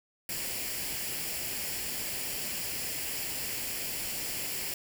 white noise with comb filter, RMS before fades -35 dBFS, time 0.29-4.74 s, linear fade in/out 2 ms, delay 0.4 ms, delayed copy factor +0.55, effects none

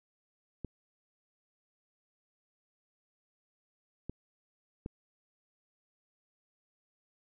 clicks, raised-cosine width 3 ms, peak -25 dBFS, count 3, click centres 0.647 / 4.096 / 4.861 s, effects none

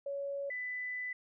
sine tone pair in turn, 560 / 1995.6 Hz, C#5 / B6, +18 / +17 cents, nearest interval octave + minor seventh, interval 2199 cents, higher second, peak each -35 / -36 dBFS, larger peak first, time 0.06-0.5 / 0.5-1.13 s, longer second, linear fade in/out 5 ms, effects none

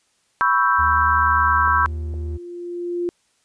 sine chord, C# half-diminished seventh, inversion third, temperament equal, 987.8 / 1108.7 / 1318.5 / 1568 Hz, B5 / C#6 / E6 / G6, 0 / 0 / 0 / 0 cents, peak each -20 dBFS, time 0.41-1.86 s, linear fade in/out 0 ms
triangle tone, 77.78 Hz, D#2, in tune, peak -22 dBFS, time 0.78-2.38 s, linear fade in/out 20 ms
sine tone with exponential growth, 349.2 Hz, F4, in tune, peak -19 dBFS, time 1.11-3.09 s, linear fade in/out 0 ms, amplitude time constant 430 ms
clicks, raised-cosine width 2 ms, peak -24 dBFS, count 3, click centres 1.676 / 1.848 / 2.14 s
effects white hiss -64 dBFS RMS until 3.44 s + resampled to 22050 Hz

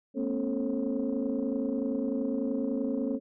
sine tone cluster, 218.8 / 242 / 272.3 / 441.6 / 541 Hz, A3 / B3 / C#4 / A4 / C#5, -9 / -35 / -31 / +6 / -42 cents, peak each -36 / -32 / -30 / -36 / -36 dBFS, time 0.14-3.2 s, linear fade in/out 50 ms, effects tanh soft clip ceiling -20 dBFS

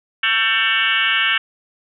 sine tone with frequency modulation, 2240 Hz, C#7, 18 cents sharp, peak -14 dBFS, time 0.23-1.38 s, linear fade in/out 5 ms, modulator 224 Hz, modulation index 3.9, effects none

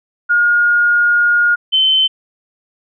sine tone pair in turn, 1428 / 3072 Hz, F6 / G7, +38 / -36 cents, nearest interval octave + minor second, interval 1326 cents, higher second, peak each -9 dBFS, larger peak neither, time 0.29-1.56 / 1.72-2.08 s, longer first, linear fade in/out 20 ms, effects none

